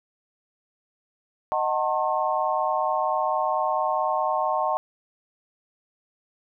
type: chord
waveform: sine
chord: D# diminished seventh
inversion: none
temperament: just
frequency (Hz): 622.3 / 746.7 / 896 / 1075.3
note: D#5 / F#5 / A5 / C6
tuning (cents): 0 / +16 / +31 / +47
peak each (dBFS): -27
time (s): 1.52-4.77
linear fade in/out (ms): 0
effects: none